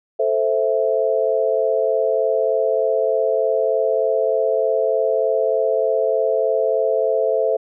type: chord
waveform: sine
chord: A minor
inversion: none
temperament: equal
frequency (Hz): 440 / 523.3 / 659.3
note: A4 / C5 / E5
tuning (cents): 0 / 0 / 0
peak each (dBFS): -20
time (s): 0.19-7.57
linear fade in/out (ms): 10
effects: none